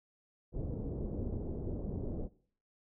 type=low-pass noise; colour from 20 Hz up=pink; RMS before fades=-38 dBFS; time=0.52-2.29 s; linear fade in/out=50 ms; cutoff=490 Hz; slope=24 dB/octave; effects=noise-tail reverb RT60 0.5 s tail -19 dB re dry